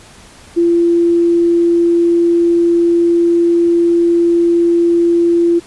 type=tone; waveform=sine; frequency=341.4 Hz; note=F4; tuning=39 cents flat; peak=-8 dBFS; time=0.56-5.6 s; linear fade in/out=20 ms; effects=pink hiss -40 dBFS RMS until 5.66 s + resampled to 24000 Hz